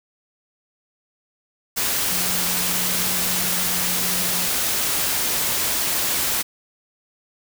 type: tone in noise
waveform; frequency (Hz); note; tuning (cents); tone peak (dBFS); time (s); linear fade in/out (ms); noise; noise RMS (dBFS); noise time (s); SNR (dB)
sine; 179.9; F#3; -48; -33; 2.1-4.48; 20; white; -22; 1.76-6.43; -14
effects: none